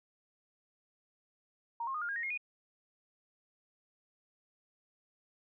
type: tone with pitch steps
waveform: sine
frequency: 932.3 / 1070.9 / 1230.2 / 1413.1 / 1623.2 / 1864.6 / 2142 / 2460 Hz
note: A#5 / C6 / D#6 / F6 / G#6 / A#6 / C7 / D#7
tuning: 0 / +40 / -20 / +20 / -40 / 0 / +40 / -20 cents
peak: -34 dBFS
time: 1.8-2.376 s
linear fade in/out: 5 ms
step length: 72 ms
effects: none